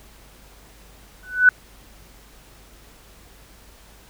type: tone with exponential growth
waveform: sine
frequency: 1493 Hz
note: F#6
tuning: 15 cents sharp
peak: -5 dBFS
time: 1.23-1.49 s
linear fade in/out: 2 ms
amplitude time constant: 55 ms
effects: added 50 Hz sine -50 dBFS peak until 4.09 s + pink hiss -50 dBFS RMS until 4.09 s